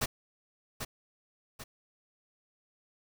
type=noise with echo; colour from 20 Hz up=pink; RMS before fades=-30 dBFS; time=0.01-0.06 s; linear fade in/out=10 ms; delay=790 ms; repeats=2; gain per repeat=-7 dB; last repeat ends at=1.64 s; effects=none